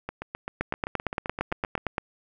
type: two click trains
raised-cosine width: 0.5 ms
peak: -17 / -11 dBFS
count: 14 / 13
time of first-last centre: 0.09-1.778 / 0.61-1.981 s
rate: 7.7 / 8.75 Hz
effects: none